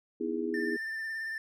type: chord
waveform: sine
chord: E major seventh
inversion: second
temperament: just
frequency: 247.2 / 309 / 329.6 / 412 Hz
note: B3 / D#4 / E4 / G#4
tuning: +2 / -12 / 0 / -14 cents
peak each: -36 / -39 / -34 / -34 dBFS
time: 0.2-0.77 s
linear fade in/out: 10 ms
type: tone with vibrato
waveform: triangle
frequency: 1787 Hz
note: A6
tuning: 26 cents sharp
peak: -32 dBFS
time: 0.54-1.38 s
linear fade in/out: 2 ms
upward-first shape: sine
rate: 18 Hz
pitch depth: 23 cents each way
effects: none